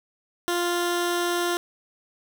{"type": "tone with notch filter", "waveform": "15% pulse", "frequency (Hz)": 349.2, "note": "F4", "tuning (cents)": 0, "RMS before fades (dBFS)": -25, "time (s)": [0.48, 1.57], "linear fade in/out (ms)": 0, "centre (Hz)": 840, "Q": 1.8, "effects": []}